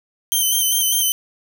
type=tone with vibrato; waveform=5% pulse; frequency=3099 Hz; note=G7; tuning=21 cents flat; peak=-8 dBFS; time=0.32-1.12 s; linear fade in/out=0 ms; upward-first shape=square; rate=5 Hz; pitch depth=31 cents each way; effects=none